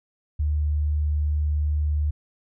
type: tone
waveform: sine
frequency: 74.8 Hz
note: D2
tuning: 32 cents sharp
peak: -20 dBFS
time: 0.39-2.11 s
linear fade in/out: 10 ms
effects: none